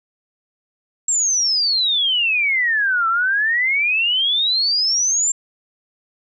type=exponential two-way sweep; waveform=sine; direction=down then up; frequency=7630 to 1318.5 to 7430 Hz; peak=-15 dBFS; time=1.08-5.32 s; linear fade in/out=5 ms; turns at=3.08 s; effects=none